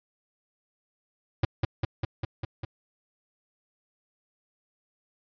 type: tone with echo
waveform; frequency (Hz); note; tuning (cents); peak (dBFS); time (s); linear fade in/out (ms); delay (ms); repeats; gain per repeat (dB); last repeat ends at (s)
square; 110; A2; 0; -20; 1.43-1.45; 5; 200; 6; -2; 2.65
effects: resampled to 11025 Hz